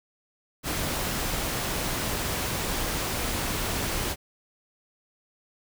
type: noise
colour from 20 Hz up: pink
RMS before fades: -29 dBFS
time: 0.63-4.16 s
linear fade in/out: 50 ms
effects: none